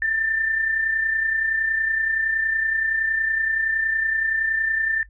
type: tone pair together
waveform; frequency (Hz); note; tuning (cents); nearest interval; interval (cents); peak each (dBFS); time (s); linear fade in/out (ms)
sine; 1756.3 / 1787; A6 / A6; -4 / +26; unison; 30; -30 / -20; 0.02-5.03; 2
effects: noise-tail reverb RT60 0.1 s tail -19 dB re dry + added 50 Hz sine -45 dBFS peak until 5.09 s